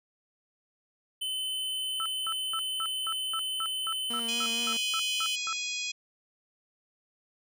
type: tone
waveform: square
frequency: 3043 Hz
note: F#7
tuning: 48 cents sharp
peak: -31 dBFS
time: 1.21-5.36 s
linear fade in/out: 10 ms
type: tone bursts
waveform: sine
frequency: 1318.5 Hz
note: E6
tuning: in tune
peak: -32 dBFS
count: 14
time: 2-5.528 s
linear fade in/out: 0 ms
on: 57 ms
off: 210 ms
type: tone with vibrato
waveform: sawtooth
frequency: 233.7 Hz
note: A#3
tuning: 5 cents sharp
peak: -34 dBFS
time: 4.1-4.77 s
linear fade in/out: 5 ms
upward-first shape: sine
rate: 4.3 Hz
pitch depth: 28 cents each way
type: harmonic tone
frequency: 830.6 Hz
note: G#5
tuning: in tune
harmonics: 3 / 4 / 5 / 6 / 7 / 8 / 9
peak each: -35 / -37 / -42 / -41 / -42 / -44 / -42 dBFS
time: 4.28-5.92 s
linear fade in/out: 10 ms
effects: none